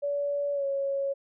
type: tone with pitch glide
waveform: sine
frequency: 572 to 552.5 Hz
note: D5 to C#5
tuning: -46 to -6 cents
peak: -26 dBFS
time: 0.02-1.14 s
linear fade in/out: 20 ms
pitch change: -60 cents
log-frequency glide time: 0.53-0.65 s
effects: none